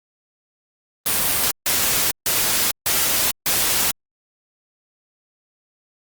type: noise bursts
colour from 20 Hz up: white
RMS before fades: -19 dBFS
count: 5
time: 1.06-3.91 s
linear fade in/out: 2 ms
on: 450 ms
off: 150 ms
effects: Opus 32 kbps